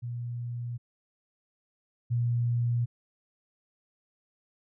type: tone pair in turn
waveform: sine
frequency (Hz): 120 / 119.39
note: B2 / A#2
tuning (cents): -49 / +42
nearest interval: unison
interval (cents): 9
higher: first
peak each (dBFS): -32 / -24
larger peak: second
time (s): 0.02-0.78 / 2.1-2.86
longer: neither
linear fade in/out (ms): 20
effects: none